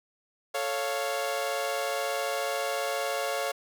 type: chord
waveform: sawtooth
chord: A augmented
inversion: none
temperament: equal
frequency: 440 / 554.4 / 698.5 Hz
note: A4 / C#5 / E#5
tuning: 0 / 0 / 0 cents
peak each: -32 / -27 / -29 dBFS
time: 0.54-3.52 s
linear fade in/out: 10 ms
effects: none